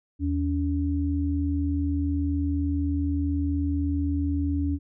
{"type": "tone pair together", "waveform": "sine", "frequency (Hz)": [80.44, 283.7], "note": ["E2", "C#4"], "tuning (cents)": [-42, 40], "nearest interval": "octave + minor seventh", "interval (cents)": 2182, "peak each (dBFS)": [-25, -26], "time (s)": [0.19, 4.79], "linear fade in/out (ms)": 50, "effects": []}